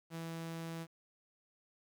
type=tone; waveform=sawtooth; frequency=164.81 Hz; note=E3; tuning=in tune; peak=-37 dBFS; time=0.1-0.87 s; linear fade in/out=50 ms; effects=11-bit